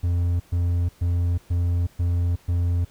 triangle tone bursts, 87 Hz, F2, 6 cents flat, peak -17 dBFS, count 6, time 0.03-2.85 s, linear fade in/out 10 ms, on 370 ms, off 120 ms, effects pink hiss -55 dBFS RMS until 2.9 s

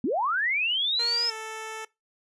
sine linear sweep, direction up, 204.3 to 5274 Hz, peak -23 dBFS, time 0.04-1.3 s, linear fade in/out 2 ms
10% pulse tone with pitch glide, 471.9 to 440.3 Hz, A#4 to A4, +21 to +1 cents, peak -26 dBFS, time 0.99-1.85 s, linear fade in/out 5 ms, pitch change -120 cents, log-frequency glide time 1.27-1.32 s
effects noise-tail reverb RT60 0.2 s tail -21 dB re dry + resampled to 24000 Hz

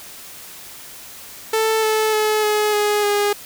sawtooth tone with pitch steps, 441.5 / 435.2 / 428.9 / 422.8 / 416.7 / 410.7 Hz, A4 / A4 / A4 / G#4 / G#4 / G#4, +6 / -19 / -44 / +31 / +6 / -19 cents, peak -12 dBFS, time 1.53-3.33 s, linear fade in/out 5 ms, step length 300 ms, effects white hiss -38 dBFS RMS until 3.45 s

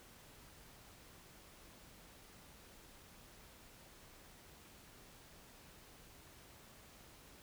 silence, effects pink hiss -60 dBFS RMS until 7.42 s

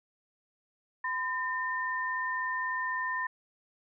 sine tone pair together, 1014.5 / 1811 Hz, B5 / A6, +46 / +49 cents, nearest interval minor seventh, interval 1003 cents, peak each -33 / -32 dBFS, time 1.04-3.27 s, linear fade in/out 5 ms, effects none

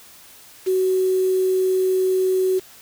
sine tone with quantisation, 374.2 Hz, F#4, 20 cents sharp, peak -16 dBFS, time 0.66-2.6 s, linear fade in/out 20 ms, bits 6, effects white hiss -46 dBFS RMS until 2.81 s

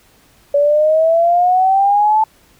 sine exponential sweep, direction up, 568 to 880 Hz, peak -9 dBFS, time 0.54-2.24 s, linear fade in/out 5 ms, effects pink hiss -51 dBFS RMS until 2.59 s

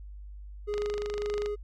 triangle tone with tremolo, 415.3 Hz, G#4, in tune, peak -26 dBFS, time 0.67-1.56 s, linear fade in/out 20 ms, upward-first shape triangle, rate 1.8 Hz, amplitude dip 35%
click train, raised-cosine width 0.2 ms, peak -21 dBFS, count 19, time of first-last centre 0.74-1.46 s, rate 25 Hz
effects added 50 Hz sine -41 dBFS peak until 1.63 s

